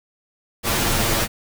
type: noise with comb filter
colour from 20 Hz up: pink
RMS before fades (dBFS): -20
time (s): 0.63-1.28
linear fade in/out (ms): 50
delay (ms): 8.7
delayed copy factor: +1
effects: none